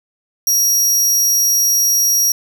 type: tone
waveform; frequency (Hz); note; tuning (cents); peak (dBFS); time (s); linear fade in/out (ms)
sawtooth; 5680; F8; +28; -9; 0.47-2.32; 2
effects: none